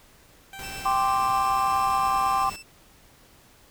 15% pulse tone with pitch glide, 780 to 794.1 Hz, G5 to G5, -9 to +22 cents, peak -32 dBFS, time 0.53-2.44 s, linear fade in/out 2 ms, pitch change +31 cents, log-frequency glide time 0.64-1.76 s
pink noise, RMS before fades -40 dBFS, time 0.59-2.56 s, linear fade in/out 0 ms
20% pulse tone with tremolo, 2661 Hz, E7, 16 cents sharp, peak -33 dBFS, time 0.62-2.63 s, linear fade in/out 20 ms, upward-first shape sine, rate 8.5 Hz, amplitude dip 35%
sine chord, G suspended fourth, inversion none, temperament equal, 784 / 1046.5 / 1174.7 Hz, G5 / C6 / D6, 0 / 0 / 0 cents, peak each -25 dBFS, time 0.85-2.5 s, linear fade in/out 10 ms
effects pink hiss -55 dBFS RMS until 3.7 s

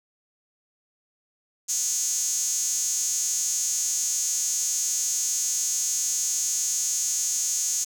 sawtooth tone with high-pass filter, 246.9 Hz, B3, in tune, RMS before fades -26 dBFS, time 1.68-7.85 s, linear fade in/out 20 ms, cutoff 6600 Hz, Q 7.3, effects 8-bit

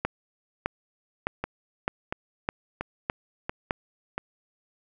two click trains, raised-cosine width 0.5 ms, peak -10 / -14 dBFS, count 7 / 5, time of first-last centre 0.05-3.709 / 1.44-4.18 s, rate 1.64 / 1.46 Hz, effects none

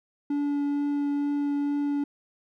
triangle tone with vibrato, 287.2 Hz, D4, 39 cents flat, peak -22 dBFS, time 0.3-2.04 s, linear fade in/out 5 ms, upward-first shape triangle, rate 2.2 Hz, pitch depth 8 cents each way, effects none

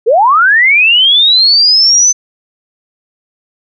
sine linear sweep, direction up, 408.5 to 6160 Hz, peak -4 dBFS, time 0.06-2.13 s, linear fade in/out 20 ms, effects none

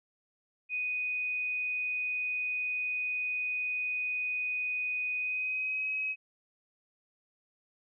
sine tone with pitch glide, 2489 to 2544 Hz, D#7 to D#7, 0 to +38 cents, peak -30 dBFS, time 0.69-6.16 s, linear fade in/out 50 ms, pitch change +38 cents, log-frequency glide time 5.17-5.89 s, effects none

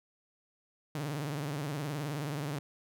sawtooth tone with vibrato, 145.8 Hz, D3, 12 cents flat, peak -30 dBFS, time 0.95-2.59 s, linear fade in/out 2 ms, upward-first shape triangle, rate 19 Hz, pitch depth 160 cents each way, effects none

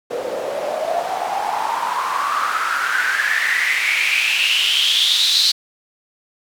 white noise with band-pass filter sweep, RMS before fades -19 dBFS, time 0.1-5.52 s, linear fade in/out 10 ms, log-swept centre 480 to 4200 Hz, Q 7.4, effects none

